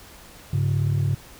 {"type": "tone pair together", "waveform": "sine", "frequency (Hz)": [101.19, 139.2], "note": ["G#2", "C#3"], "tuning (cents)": [-45, 8], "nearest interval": "tritone", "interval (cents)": 553, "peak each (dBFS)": -20, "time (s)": [0.53, 1.15], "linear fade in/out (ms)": 5, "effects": ["tanh soft clip ceiling -16 dBFS", "pink hiss -46 dBFS RMS until 1.39 s"]}